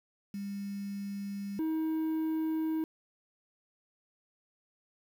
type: tone pair in turn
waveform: sine / triangle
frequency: 200 / 317.5 Hz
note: G3 / D#4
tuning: +35 / +35 cents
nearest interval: minor sixth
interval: 800 cents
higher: second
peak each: -35 / -27 dBFS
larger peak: second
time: 0.34-1.59 / 1.59-2.84 s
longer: neither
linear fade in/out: 2 ms
effects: 9-bit